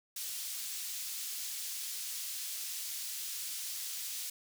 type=high-pass noise; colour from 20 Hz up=pink; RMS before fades=-40 dBFS; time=0.16-4.3 s; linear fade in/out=5 ms; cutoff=4500 Hz; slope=12 dB/octave; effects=none